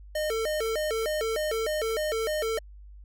square tone with vibrato, 523.3 Hz, C5, in tune, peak -27 dBFS, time 0.15-2.59 s, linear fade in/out 5 ms, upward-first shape square, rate 3.3 Hz, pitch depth 270 cents each way, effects added 50 Hz sine -44 dBFS peak until 3.04 s

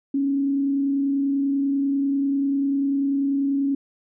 sine tone with frequency modulation, 277.2 Hz, C#4, in tune, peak -19 dBFS, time 0.14-3.75 s, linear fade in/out 5 ms, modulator 30.2 Hz, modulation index 0.24, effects none

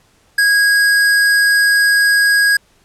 square tone, 1646 Hz, G#6, 16 cents flat, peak -10 dBFS, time 0.38-2.57 s, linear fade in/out 5 ms, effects pink hiss -54 dBFS RMS until 2.84 s + low-pass 11000 Hz 12 dB/octave

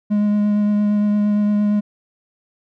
triangle tone with vibrato, 207.7 Hz, G#3, in tune, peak -12 dBFS, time 0.1-1.81 s, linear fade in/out 20 ms, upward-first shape triangle, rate 8.7 Hz, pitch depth 14 cents each way, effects none

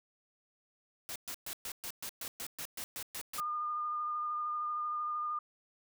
white noise bursts, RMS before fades -41 dBFS, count 13, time 1.09-3.401 s, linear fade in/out 0 ms, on 67 ms, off 120 ms
sine tone with vibrato, 1214 Hz, D#6, 43 cents flat, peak -33 dBFS, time 3.38-5.39 s, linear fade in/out 5 ms, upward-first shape sine, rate 13 Hz, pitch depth 16 cents each way
effects none

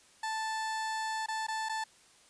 30% pulse tone with dropouts, 880 Hz, A5, in tune, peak -30 dBFS, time 0.23-1.84 s, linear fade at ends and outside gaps 5 ms, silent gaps 1.262-1.284 / 1.468-1.483 / 1.688-1.694 s, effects white hiss -61 dBFS RMS until 2.29 s + resampled to 22050 Hz

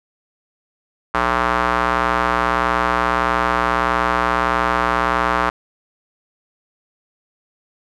square tone with band-pass filter, 60.8 Hz, B1, 26 cents flat, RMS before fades -18 dBFS, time 1.14-5.5 s, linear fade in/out 5 ms, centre 1200 Hz, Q 2.2, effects none

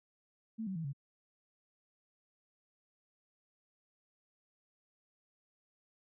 sine tone with pitch steps, 222.4 / 190.28 / 162.81 / 139.3 Hz, A3 / F#3 / E3 / C#3, +19 / +49 / -21 / +9 cents, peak -36 dBFS, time 0.58-0.932 s, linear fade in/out 20 ms, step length 88 ms, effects none

